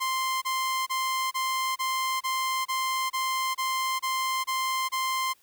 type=tone bursts; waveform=sawtooth; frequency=1046.5 Hz; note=C6; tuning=in tune; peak=-22 dBFS; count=12; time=0-5.337 s; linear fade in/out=20 ms; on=420 ms; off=27 ms; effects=white hiss -63 dBFS RMS until 5.42 s